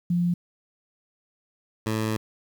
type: tone pair in turn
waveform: sine / 15% pulse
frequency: 174.61 / 109.66 Hz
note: F3 / A2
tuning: 0 / -5 cents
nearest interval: minor sixth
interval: 805 cents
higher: first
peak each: -20 / -18 dBFS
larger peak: second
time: 0.1-0.34 / 1.86-2.17 s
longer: second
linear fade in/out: 5 ms
effects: 9-bit